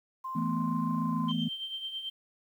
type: tone with pitch glide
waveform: sine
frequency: 1046.5 to 1033.9 Hz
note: C6 to C6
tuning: 0 to -21 cents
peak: -34 dBFS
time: 0.24-1.32 s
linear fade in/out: 10 ms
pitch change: -21 cents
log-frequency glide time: 0.98-1.2 s
type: chord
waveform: sine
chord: E suspended fourth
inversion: none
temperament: equal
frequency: 164.81 / 220 / 246.9 Hz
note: E3 / A3 / B3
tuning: 0 / 0 / 0 cents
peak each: -32 dBFS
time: 0.35-1.49 s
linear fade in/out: 10 ms
type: tone with tremolo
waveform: sine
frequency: 3136 Hz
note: G7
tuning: in tune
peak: -32 dBFS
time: 1.28-2.1 s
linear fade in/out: 10 ms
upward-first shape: triangle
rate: 9.1 Hz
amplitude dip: 65%
effects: tanh soft clip ceiling -18 dBFS + 10-bit

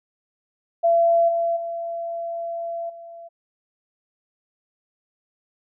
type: tone with level steps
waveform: sine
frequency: 676 Hz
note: E5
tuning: 43 cents sharp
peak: -14 / -19 / -26 / -37 dBFS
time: 0.83-3.29 s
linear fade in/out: 20 ms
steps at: 1.28 / 1.56 / 2.89 s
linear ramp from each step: 10 ms
effects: none

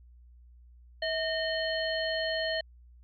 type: harmonic tone with a mistuned harmonic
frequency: 612 Hz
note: D#5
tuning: 29 cents flat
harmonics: 1 / 3 / 5 / 7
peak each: -31 / -34 / -37 / -37 dBFS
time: 1.02-2.61 s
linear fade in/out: 5 ms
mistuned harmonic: 1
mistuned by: +91 cents
effects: added 60 Hz sine -52 dBFS peak until 3.03 s

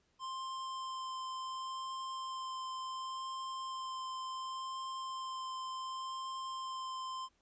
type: tone with vibrato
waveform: square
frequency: 1046.5 Hz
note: C6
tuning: in tune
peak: -40 dBFS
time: 0.19-7.29 s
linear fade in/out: 50 ms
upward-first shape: sine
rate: 0.69 Hz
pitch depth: 9 cents each way
effects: pink hiss -75 dBFS RMS until 7.41 s + resampled to 16000 Hz

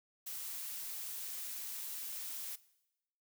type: noise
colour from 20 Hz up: blue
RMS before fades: -43 dBFS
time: 0.26-2.56 s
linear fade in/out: 10 ms
effects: noise-tail reverb RT60 0.9 s tail -19 dB re dry

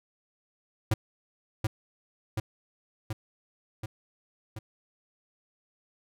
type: tone with echo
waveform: square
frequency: 108.6 Hz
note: A2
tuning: 22 cents flat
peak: -22 dBFS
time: 0.91-0.94 s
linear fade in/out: 5 ms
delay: 730 ms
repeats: 5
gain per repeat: -3 dB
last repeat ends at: 4.59 s
effects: none

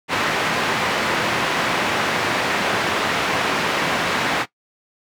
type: band-pass noise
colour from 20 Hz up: white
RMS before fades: -21 dBFS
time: 0.08-4.46 s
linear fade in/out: 50 ms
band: 130 to 2100 Hz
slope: 12 dB/octave
effects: noise-tail reverb RT60 0.1 s tail -18 dB re dry

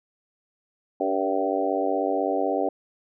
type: harmonic tone with a mistuned harmonic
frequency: 96.1 Hz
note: G2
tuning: 34 cents flat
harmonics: 3 / 4 / 5 / 6 / 7 / 8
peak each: -29 / -29 / -29 / -29 / -29 / -29 dBFS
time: 1-2.69 s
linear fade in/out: 5 ms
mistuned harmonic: 4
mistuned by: +25 cents
effects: none

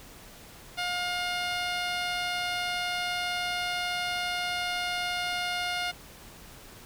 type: tone with low-pass filter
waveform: 10% pulse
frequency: 712 Hz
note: F5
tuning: 33 cents sharp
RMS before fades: -31 dBFS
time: 0.77-5.92 s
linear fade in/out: 20 ms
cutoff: 8200 Hz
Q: 0.6
effects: pink hiss -49 dBFS RMS until 6.85 s

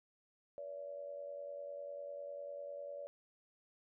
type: tone with amplitude modulation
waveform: sine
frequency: 571 Hz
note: D5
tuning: 49 cents flat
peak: -40 dBFS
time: 0.58-3.07 s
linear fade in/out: 0 ms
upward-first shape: sine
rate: 90 Hz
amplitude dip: 70%
effects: none

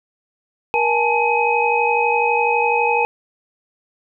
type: tone cluster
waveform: sine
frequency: 474.1 / 832 / 884 / 2524 Hz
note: A#4 / G#5 / A5 / D#7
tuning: +29 / +3 / +8 / +24 cents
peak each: -20 dBFS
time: 0.74-3.05 s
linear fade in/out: 0 ms
effects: none

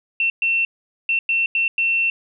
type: tone bursts at uneven times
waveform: sine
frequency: 2700 Hz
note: E7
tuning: 41 cents sharp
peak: -16 dBFS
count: 6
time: 0.2-0.3 / 0.42-0.65 / 1.09-1.19 / 1.29-1.46 / 1.55-1.68 / 1.78-2.1 s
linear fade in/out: 2 ms
effects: none

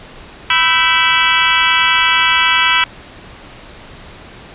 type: harmonic tone with a mistuned harmonic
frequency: 329.6 Hz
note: E4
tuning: in tune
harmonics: 3 / 4 / 5 / 6 / 7 / 8 / 9 / 10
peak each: -18 / -18 / -18 / -18 / -18 / -18 / -18 / -18 dBFS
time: 0.5-2.84 s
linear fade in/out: 2 ms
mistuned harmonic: 5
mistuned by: -110 cents
effects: pink hiss -36 dBFS RMS until 4.54 s + resampled to 8000 Hz

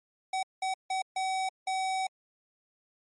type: tone bursts at uneven times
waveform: square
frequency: 759 Hz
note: F#5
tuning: 44 cents sharp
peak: -29 dBFS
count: 5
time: 0.33-0.43 / 0.62-0.74 / 0.9-1.02 / 1.16-1.49 / 1.67-2.07 s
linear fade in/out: 5 ms
effects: MP3 48 kbps

